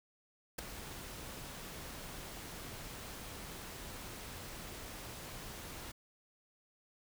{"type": "noise with ADSR envelope", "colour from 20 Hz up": "pink", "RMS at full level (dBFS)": -35, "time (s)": [0.58, 5.92], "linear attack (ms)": 10, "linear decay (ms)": 5, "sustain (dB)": -12, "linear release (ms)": 10, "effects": []}